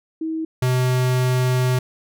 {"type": "tone pair in turn", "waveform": ["sine", "square"], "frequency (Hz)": [320.2, 127.07], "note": ["D#4", "B2"], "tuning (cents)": [50, 50], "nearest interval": "octave + major third", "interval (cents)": 1600, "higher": "first", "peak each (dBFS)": [-22, -17], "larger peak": "second", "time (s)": [[0.21, 0.45], [0.62, 1.79]], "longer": "second", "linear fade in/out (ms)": 5, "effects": []}